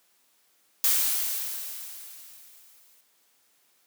blue noise with exponential decay, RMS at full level -21 dBFS, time 0.84-3.01 s, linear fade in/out 1 ms, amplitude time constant 470 ms, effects white hiss -66 dBFS RMS until 3.86 s + high-pass 200 Hz 12 dB/octave

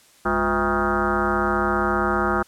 sine tone with frequency modulation, 802 Hz, G5, 39 cents sharp, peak -18 dBFS, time 0.25-2.43 s, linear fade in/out 10 ms, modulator 149 Hz, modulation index 4.5, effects white hiss -54 dBFS RMS until 2.47 s + low-pass 11000 Hz 12 dB/octave

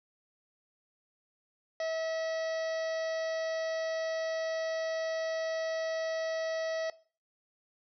harmonic tone, 646 Hz, E5, 35 cents flat, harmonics 1 / 2 / 3 / 4 / 5 / 6 / 7 / 8 / 9, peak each -31 / -48 / -42 / -54 / -52 / -53 / -52 / -50 / -53 dBFS, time 1.8-6.9 s, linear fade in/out 2 ms, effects noise-tail reverb RT60 0.4 s tail -19 dB re dry

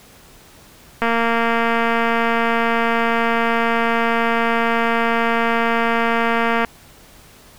click train, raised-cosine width 0.5 ms, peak -4 dBFS, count 1301, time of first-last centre 1.02-6.648 s, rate 231 Hz, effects pink hiss -46 dBFS RMS until 7.58 s

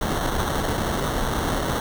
pink noise with sample-and-hold, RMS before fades -24 dBFS, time 0.01-1.8 s, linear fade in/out 2 ms, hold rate 2450 Hz, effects none

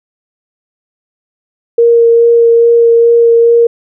sine tone with vibrato, 466.2 Hz, A#4, in tune, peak -3 dBFS, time 1.78-3.67 s, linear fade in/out 5 ms, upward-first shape sine, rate 2.4 Hz, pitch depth 10 cents each way, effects none

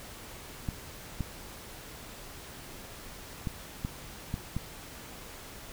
clicks, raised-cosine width 5 ms, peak -19 dBFS, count 6, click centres 0.688 / 1.207 / 3.472 / 3.849 / 4.341 / 4.566 s, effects pink hiss -46 dBFS RMS until 5.72 s

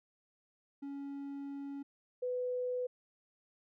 triangle / sine tone pair in turn, 279.8 / 498.5 Hz, C#4 / B4, +16 / +16 cents, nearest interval minor seventh, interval 1000 cents, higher second, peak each -38 / -33 dBFS, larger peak second, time 0.82-1.83 / 2.22-2.87 s, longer first, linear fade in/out 10 ms, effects none

